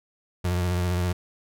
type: tone with vibrato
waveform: 35% pulse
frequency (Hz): 89.1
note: F2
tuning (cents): +35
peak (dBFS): -21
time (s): 0.44-1.13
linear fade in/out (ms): 10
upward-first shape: sine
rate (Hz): 15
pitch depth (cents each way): 38
effects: none

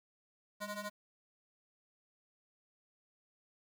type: ring-modulated tone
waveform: 15% pulse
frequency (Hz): 415.3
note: G#4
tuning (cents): 0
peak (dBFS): -31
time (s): 0.6-0.9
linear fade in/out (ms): 20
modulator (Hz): 214
effects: 11-bit

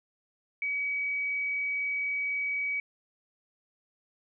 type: tone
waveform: sine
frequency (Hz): 2271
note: C#7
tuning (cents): +41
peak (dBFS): -28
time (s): 0.62-2.8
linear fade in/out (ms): 2
effects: none

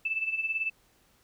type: tone with tremolo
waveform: sine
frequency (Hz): 2637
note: E7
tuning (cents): 0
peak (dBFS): -25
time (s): 0.05-0.7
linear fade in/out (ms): 5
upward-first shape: sine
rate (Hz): 18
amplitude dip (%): 70
effects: pink hiss -65 dBFS RMS until 1.23 s

